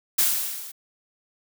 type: noise with level ramp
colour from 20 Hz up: blue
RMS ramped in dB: -18 to -40 dBFS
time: 0.18-0.72 s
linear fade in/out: 10 ms
effects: none